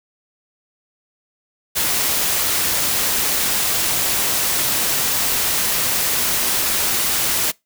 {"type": "noise", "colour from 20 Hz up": "white", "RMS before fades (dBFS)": -19, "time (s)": [1.75, 7.52], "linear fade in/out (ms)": 20, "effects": ["noise-tail reverb RT60 0.2 s tail -24 dB re dry"]}